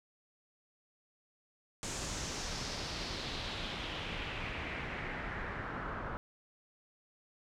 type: noise with low-pass filter sweep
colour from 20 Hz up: pink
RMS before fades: -40 dBFS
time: 1.83-6.17 s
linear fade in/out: 0 ms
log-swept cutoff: 7500 to 1300 Hz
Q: 2.5
effects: none